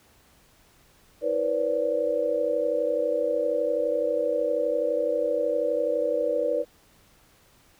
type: tone cluster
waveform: sine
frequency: 323.6 / 485.6 / 518 / 577 Hz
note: E4 / B4 / C5 / D5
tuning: -32 / -29 / -17 / -31 cents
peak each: -34 / -26 / -30 / -26 dBFS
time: 1.21-6.65 s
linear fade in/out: 50 ms
effects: pink hiss -59 dBFS RMS until 7.79 s